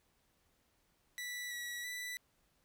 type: tone with pitch steps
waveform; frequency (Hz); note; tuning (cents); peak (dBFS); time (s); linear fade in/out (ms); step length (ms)
sawtooth; 1965 / 1934 / 1976; B6 / B6 / B6; -9 / -37 / 0; -37; 1.18-2.17; 0; 330
effects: pink hiss -75 dBFS RMS until 2.64 s